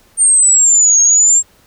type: exponential two-way sweep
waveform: sine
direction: down then up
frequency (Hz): 8870 to 6500 to 7500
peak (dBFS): -6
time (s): 0.17-1.43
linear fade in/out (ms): 50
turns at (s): 1.01
effects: pink hiss -50 dBFS RMS until 1.66 s